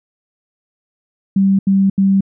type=tone bursts; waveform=sine; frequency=194.6 Hz; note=G3; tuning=12 cents flat; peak=-9 dBFS; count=3; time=1.36-2.208 s; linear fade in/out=5 ms; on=230 ms; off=79 ms; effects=none